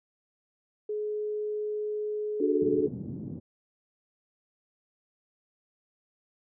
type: tone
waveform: sine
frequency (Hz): 422.4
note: G#4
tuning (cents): +29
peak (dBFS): -29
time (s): 0.89-2.88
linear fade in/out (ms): 5
type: chord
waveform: sine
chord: D major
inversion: none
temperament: equal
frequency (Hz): 293.7 / 370 / 440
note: D4 / F#4 / A4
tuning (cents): 0 / 0 / 0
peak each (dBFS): -28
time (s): 2.4-2.87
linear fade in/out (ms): 5
type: band-pass noise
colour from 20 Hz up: white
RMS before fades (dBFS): -38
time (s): 2.61-3.4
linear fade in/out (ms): 10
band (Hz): 100 to 280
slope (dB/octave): 24
effects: none